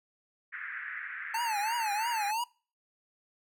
pink band-pass noise, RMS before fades -40 dBFS, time 0.52-2.32 s, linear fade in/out 20 ms, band 1500 to 2000 Hz, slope 48 dB/octave
square tone with vibrato, 880 Hz, A5, in tune, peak -30 dBFS, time 1.34-2.44 s, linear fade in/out 5 ms, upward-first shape triangle, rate 3 Hz, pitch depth 170 cents each way
effects noise-tail reverb RT60 0.4 s tail -25 dB re dry

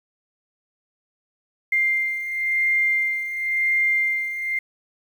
sine beating tone pair, 2100 / 2100.95 Hz, C7 / C7, +6 / +7 cents, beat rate 0.95 Hz, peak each -20 / -26 dBFS, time 1.72-4.59 s, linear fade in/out 5 ms, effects 8-bit

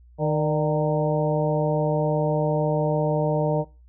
harmonic tone with a mistuned harmonic, 153.9 Hz, D#3, 19 cents flat, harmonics 1 / 2 / 3 / 4 / 5 / 6, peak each -23 / -31 / -26 / -25 / -32 / -33 dBFS, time 0.18-3.65 s, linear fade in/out 50 ms, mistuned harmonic 4, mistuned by -46 cents, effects noise-tail reverb RT60 0.3 s tail -20 dB re dry + added 60 Hz sine -48 dBFS peak until 3.88 s

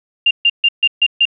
sine tone bursts, 2794 Hz, F7, in tune, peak -8 dBFS, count 6, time 0.26-1.254 s, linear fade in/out 5 ms, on 49 ms, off 140 ms, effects none

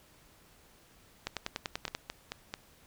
two click trains, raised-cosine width 0.2 ms, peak -16 / -19 dBFS, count 8 / 4, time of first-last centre 1.27-1.95 / 1.88-2.539 s, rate 10.3 / 4.55 Hz, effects pink hiss -61 dBFS RMS until 2.86 s

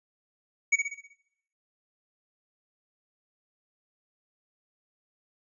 square tone with echo, 2245 Hz, C#7, 21 cents sharp, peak -19 dBFS, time 0.72-0.76 s, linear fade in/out 10 ms, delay 63 ms, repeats 6, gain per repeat -6 dB, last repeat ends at 1.138 s, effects noise-tail reverb RT60 0.7 s tail -18 dB re dry + resampled to 22050 Hz

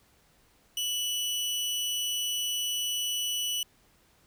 sawtooth tone with amplitude modulation, 2960 Hz, F#7, in tune, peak -24 dBFS, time 0.77-3.63 s, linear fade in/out 2 ms, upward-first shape sine, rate 299 Hz, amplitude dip 30%, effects pink hiss -64 dBFS RMS until 4.26 s

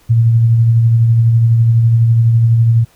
sine tone with tremolo, 115.2 Hz, A#2, 20 cents flat, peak -5 dBFS, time 0.09-2.85 s, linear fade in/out 20 ms, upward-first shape triangle, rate 12 Hz, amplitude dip 35%, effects pink hiss -50 dBFS RMS until 2.95 s

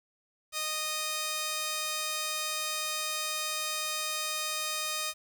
5% pulse tone pair together, 619 / 1238 Hz, D#5 / D#6, -9 / -9 cents, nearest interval octave, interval 1200 cents, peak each -24 dBFS, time 0.52-5.14 s, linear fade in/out 50 ms, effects 10-bit

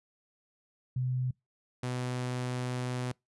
sine / sawtooth tone pair in turn, 127.2 / 125.16 Hz, C3 / B2, -48 / +24 cents, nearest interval unison, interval 28 cents, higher first, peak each -28 dBFS, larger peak neither, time 0.96-1.31 / 1.83-3.12 s, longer second, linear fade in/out 5 ms, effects noise-tail reverb RT60 0.2 s tail -26 dB re dry + resampled to 24000 Hz

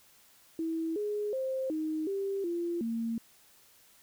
sine tone with pitch steps, 325.3 / 416.8 / 526 / 312.6 / 393.4 / 343.3 / 228.8 Hz, E4 / G#4 / C5 / D#4 / G4 / F4 / A#3, -23 / +6 / +9 / +8 / +6 / -30 / -32 cents, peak -30 dBFS, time 0.59-3.18 s, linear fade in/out 2 ms, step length 370 ms, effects white hiss -61 dBFS RMS until 4.02 s

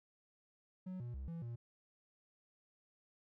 triangle tone with pitch steps, 184.9 / 120.6 / 66.2 / 167 / 118.1 Hz, F#3 / B2 / C2 / E3 / A#2, -1 / -41 / +21 / +23 / +23 cents, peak -40 dBFS, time 0.86-1.56 s, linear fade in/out 10 ms, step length 140 ms, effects none

